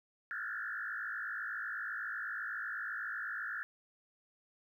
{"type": "tone with frequency modulation", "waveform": "sine", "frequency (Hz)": 1574, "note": "G6", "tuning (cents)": 7, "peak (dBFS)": -37, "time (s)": [0.31, 3.63], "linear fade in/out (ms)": 0, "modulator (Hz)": 54, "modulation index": 3.9, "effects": ["12-bit"]}